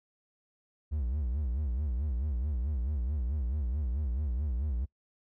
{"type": "tone with vibrato", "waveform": "triangle", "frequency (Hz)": 67.1, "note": "C2", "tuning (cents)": 44, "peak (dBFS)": -27, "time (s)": [0.91, 4.86], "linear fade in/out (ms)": 20, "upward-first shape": "sine", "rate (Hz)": 4.6, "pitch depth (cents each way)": 240, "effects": ["noise-tail reverb RT60 0.1 s tail -23 dB re dry"]}